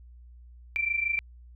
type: tone pair together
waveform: sine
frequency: 2330 / 2356 Hz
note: D7 / D7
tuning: -14 / +5 cents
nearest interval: unison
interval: 19 cents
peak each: -30 / -27 dBFS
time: 0.76-1.19 s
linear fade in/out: 0 ms
effects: added 60 Hz sine -47 dBFS peak until 1.55 s